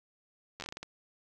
slowing click train, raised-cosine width 0.2 ms, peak -23 dBFS, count 9, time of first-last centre 0.6-0.83 s, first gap 10 ms, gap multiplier 1.29, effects none

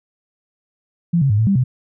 sine tone with pitch steps, 170.6 / 137.2 / 103.6 / 111 / 197.1 / 127.2 Hz, F3 / C#3 / G#2 / A2 / G3 / C3, -40 / -17 / -4 / +16 / +10 / -48 cents, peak -12 dBFS, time 1.13-1.64 s, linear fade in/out 10 ms, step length 85 ms, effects none

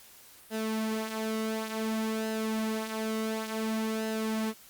sawtooth tone with flanger, 220 Hz, A3, in tune, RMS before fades -32 dBFS, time 0.5-4.54 s, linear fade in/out 50 ms, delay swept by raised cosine 0.86 to 5.76 ms, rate 0.56 Hz, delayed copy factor -0.55, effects white hiss -54 dBFS RMS until 4.69 s + Opus 48 kbps

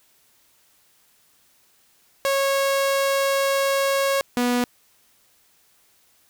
sawtooth tone pair in turn, 549 / 244.6 Hz, C#5 / B3, -17 / -16 cents, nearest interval octave + major second, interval 1399 cents, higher first, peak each -15 dBFS, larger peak neither, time 2.25-4.21 / 4.37-4.64 s, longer first, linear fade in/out 0 ms, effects white hiss -60 dBFS RMS until 6.29 s

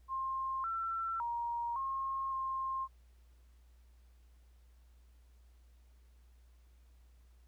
sine tone with pitch steps, 1061 / 1344 / 943 / 1075 / 1062 Hz, C6 / E6 / A#5 / C6 / C6, +24 / +33 / +20 / +47 / +25 cents, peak -34 dBFS, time 0.08-2.88 s, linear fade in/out 50 ms, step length 560 ms, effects added 60 Hz sine -59 dBFS peak until 7.47 s + pink hiss -75 dBFS RMS until 7.47 s

